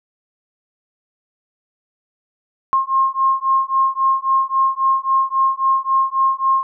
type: beating tone pair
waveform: sine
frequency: 1067 / 1070.7 Hz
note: C6 / C6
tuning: +34 / +40 cents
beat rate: 3.7 Hz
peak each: -17 dBFS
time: 2.73-6.63 s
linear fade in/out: 0 ms
effects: none